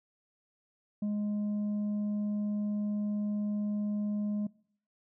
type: tone with tanh clipping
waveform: triangle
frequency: 207.8 Hz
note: G#3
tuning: 1 cent sharp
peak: -30 dBFS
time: 1.02-4.47 s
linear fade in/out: 5 ms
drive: 8 dB
effects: noise-tail reverb RT60 0.6 s tail -23 dB re dry